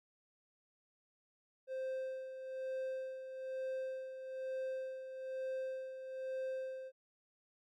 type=tone with tremolo; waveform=triangle; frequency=523.3 Hz; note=C5; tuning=in tune; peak=-35 dBFS; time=1.67-6.92 s; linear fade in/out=50 ms; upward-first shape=sine; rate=1.1 Hz; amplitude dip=60%; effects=none